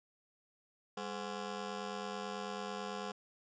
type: ring-modulated tone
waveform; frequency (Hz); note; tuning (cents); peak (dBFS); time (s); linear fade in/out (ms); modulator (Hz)
15% pulse; 311.1; D#4; 0; -30; 0.97-3.12; 5; 111
effects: resampled to 16000 Hz